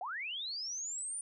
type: linear sweep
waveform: sine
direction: up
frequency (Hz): 668 to 9397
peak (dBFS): -37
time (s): 0.01-1.21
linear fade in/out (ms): 2
effects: none